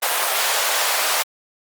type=high-pass noise; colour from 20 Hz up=pink; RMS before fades=-20 dBFS; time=0.02-1.23 s; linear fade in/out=10 ms; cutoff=600 Hz; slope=24 dB/octave; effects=Opus 32 kbps